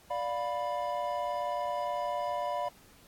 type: chord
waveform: triangle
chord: B diminished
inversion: first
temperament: equal with one note detuned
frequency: 587.3 / 706.2 / 987.8 Hz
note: D5 / F5 / B5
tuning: 0 / +19 / 0 cents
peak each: -33 dBFS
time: 0.1-2.69 s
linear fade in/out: 10 ms
effects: pink hiss -59 dBFS RMS until 3.07 s + AAC 64 kbps